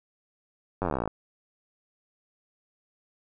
slowing click train, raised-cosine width 1 ms, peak -14 dBFS, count 19, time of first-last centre 0.82-1.076 s, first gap 10 ms, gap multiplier 1.04, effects none

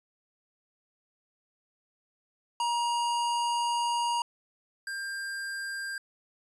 square tone pair in turn, 948 / 1594.3 Hz, A#5 / G6, +29 / +29 cents, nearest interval major sixth, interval 900 cents, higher second, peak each -27 / -34 dBFS, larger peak first, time 2.6-4.22 / 4.87-5.98 s, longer first, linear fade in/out 2 ms, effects resampled to 24000 Hz

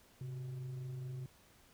sine tone with frequency modulation, 130.81 Hz, C3, in tune, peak -39 dBFS, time 0.21-1.26 s, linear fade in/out 2 ms, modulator 237 Hz, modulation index 0.29, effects tanh soft clip ceiling -38 dBFS + pink hiss -65 dBFS RMS until 1.73 s

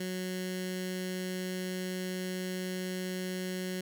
15% pulse tone with notch filter, 184.2 Hz, F#3, 7 cents flat, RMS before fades -36 dBFS, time 0-3.81 s, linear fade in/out 5 ms, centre 810 Hz, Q 0.66, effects none

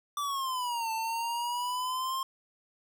square exponential two-way sweep, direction down then up, 1174.7 to 888 to 1065 Hz, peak -31 dBFS, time 0.17-2.23 s, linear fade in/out 2 ms, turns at 0.92 s, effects none

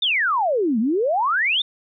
sine exponential two-way sweep, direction down then up, 3706 to 208.6 to 3706 Hz, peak -17 dBFS, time 0.02-1.62 s, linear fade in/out 5 ms, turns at 0.79 s, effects none

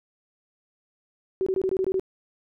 sine tone bursts, 378.9 Hz, F#4, 41 cents sharp, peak -21 dBFS, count 8, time 1.41-1.996 s, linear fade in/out 0 ms, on 54 ms, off 22 ms, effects none

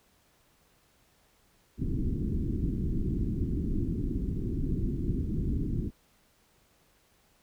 pink low-pass noise, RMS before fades -30 dBFS, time 1.77-5.91 s, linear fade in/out 50 ms, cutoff 350 Hz, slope 48 dB/octave, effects pink hiss -66 dBFS RMS until 7.42 s

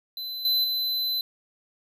square tone with level steps, 4030 Hz, B7, 34 cents sharp, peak -32 / -21 / -25 dBFS, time 0.17-1.21 s, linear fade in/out 2 ms, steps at 0.45 / 0.64 s, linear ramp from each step 2 ms, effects none

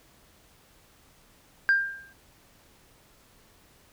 sine tone with exponential decay, 1594 Hz, G6, 28 cents sharp, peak -14 dBFS, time 1.69-2.13 s, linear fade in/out 0 ms, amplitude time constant 94 ms, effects tanh soft clip ceiling -15 dBFS + pink hiss -59 dBFS RMS until 3.92 s

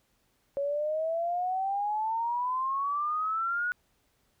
sine exponential sweep, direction up, 554.4 to 1471 Hz, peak -27 dBFS, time 0.57-3.72 s, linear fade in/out 0 ms, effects pink hiss -71 dBFS RMS until 4.4 s

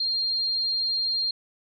sine tone, 4204 Hz, C8, 7 cents sharp, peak -23 dBFS, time 0-1.31 s, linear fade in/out 5 ms, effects none

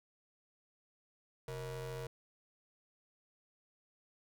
35% pulse ring-modulated tone, 167.8 Hz, E3, 31 cents sharp, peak -36 dBFS, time 1.48-2.07 s, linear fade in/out 2 ms, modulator 298 Hz, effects none

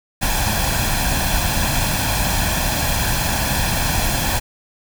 pink noise with comb filter, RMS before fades -19 dBFS, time 0.21-4.4 s, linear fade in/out 20 ms, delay 1.2 ms, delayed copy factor +0.65, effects none

